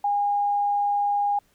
sine tone, 815 Hz, G#5, 33 cents flat, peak -20 dBFS, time 0.04-1.39 s, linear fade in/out 5 ms, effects pink hiss -64 dBFS RMS until 1.54 s

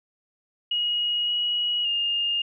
sine tone with pitch steps, 2891 / 2908 / 2826 Hz, F#7 / F#7 / F7, -41 / -31 / +20 cents, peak -22 dBFS, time 0.71-2.42 s, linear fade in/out 5 ms, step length 570 ms, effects none

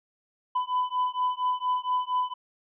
triangle beating tone pair, 999 / 1003.3 Hz, B5 / B5, +20 / +27 cents, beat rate 4.3 Hz, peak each -26 dBFS, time 0.55-2.34 s, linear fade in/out 10 ms, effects resampled to 8000 Hz

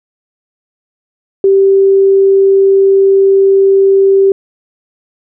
sine tone, 390 Hz, G4, 9 cents flat, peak -4 dBFS, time 1.44-4.32 s, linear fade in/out 2 ms, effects none

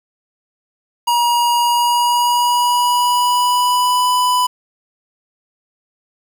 square tone with pitch glide, 954 to 995.1 Hz, A#5 to B5, +40 to +13 cents, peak -13 dBFS, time 1.07-4.47 s, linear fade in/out 10 ms, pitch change +73 cents, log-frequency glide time 1.6-4.11 s, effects 7-bit

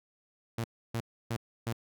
sawtooth tone bursts, 115.6 Hz, A#2, 14 cents flat, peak -27 dBFS, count 4, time 0.58-1.728 s, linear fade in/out 5 ms, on 62 ms, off 300 ms, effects none

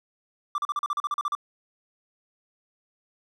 triangle tone bursts, 1174.7 Hz, D6, in tune, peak -22 dBFS, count 12, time 0.55-1.351 s, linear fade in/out 2 ms, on 31 ms, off 39 ms, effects none

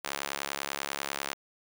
sawtooth tone with high-pass filter, 70.1 Hz, C#2, 20 cents sharp, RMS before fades -36 dBFS, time 0.04-1.34 s, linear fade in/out 10 ms, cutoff 850 Hz, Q 0.53, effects none

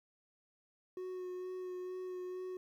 triangle tone with vibrato, 366.5 Hz, F#4, 16 cents flat, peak -38 dBFS, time 0.97-2.57 s, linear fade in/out 2 ms, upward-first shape sine, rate 2.2 Hz, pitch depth 15 cents each way, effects 12-bit

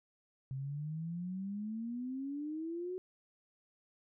sine exponential sweep, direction up, 130.81 to 373.7 Hz, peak -37 dBFS, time 0.51-2.98 s, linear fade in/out 0 ms, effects none

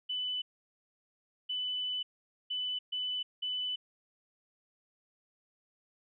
sine tone bursts at uneven times, 2996 Hz, F#7, 21 cents sharp, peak -32 dBFS, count 5, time 0.09-0.42 / 1.49-2.03 / 2.5-2.79 / 2.92-3.23 / 3.42-3.76 s, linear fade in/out 10 ms, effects none

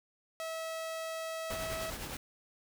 sawtooth tone, 648 Hz, E5, 30 cents flat, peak -33 dBFS, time 0.4-1.9 s, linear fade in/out 0 ms
pink noise with tremolo, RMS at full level -39 dBFS, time 1.5-2.17 s, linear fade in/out 2 ms, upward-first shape triangle, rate 9.8 Hz, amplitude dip 55%
effects none

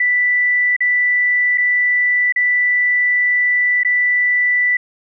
sine tone with dropouts, 1975.5 Hz, B6, in tune, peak -12 dBFS, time 0-4.77 s, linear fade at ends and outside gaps 5 ms, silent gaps 0.765-0.805 / 1.576-1.58 / 2.324-2.36 / 3.834-3.848 s, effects none

